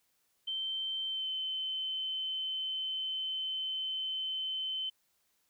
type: tone with pitch glide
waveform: sine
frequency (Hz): 3108 to 3067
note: G7 to G7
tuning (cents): -16 to -38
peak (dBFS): -33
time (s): 0.47-4.9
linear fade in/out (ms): 10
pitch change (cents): -22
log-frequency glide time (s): 1.07-1.28
effects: white hiss -75 dBFS RMS until 5.49 s